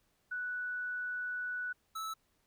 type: tone pair in turn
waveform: sine / square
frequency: 1480 / 1308.8 Hz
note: F#6 / E6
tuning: 0 / -13 cents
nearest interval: major second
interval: 213 cents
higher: first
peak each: -35 / -38 dBFS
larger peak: first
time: 0.31-1.73 / 1.95-2.14 s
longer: first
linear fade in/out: 10 ms
effects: pink hiss -75 dBFS RMS until 2.46 s